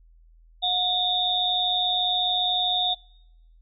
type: tone cluster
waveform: sine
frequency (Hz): 725 / 3515 / 3712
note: F#5 / A7 / A#7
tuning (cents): -35 / -2 / -8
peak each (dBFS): -27 / -26 / -24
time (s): 0.62-2.95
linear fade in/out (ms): 20
effects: noise-tail reverb RT60 1.0 s tail -26 dB re dry + added 41 Hz sine -51 dBFS peak until 3.61 s